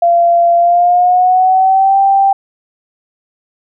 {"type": "tone with pitch glide", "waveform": "sine", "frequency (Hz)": [687, 784.6], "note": ["F5", "G5"], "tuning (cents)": [-29, 1], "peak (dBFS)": -6, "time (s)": [0.02, 2.33], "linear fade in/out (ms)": 5, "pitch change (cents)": 230, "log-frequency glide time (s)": [0.57, 1.98], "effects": []}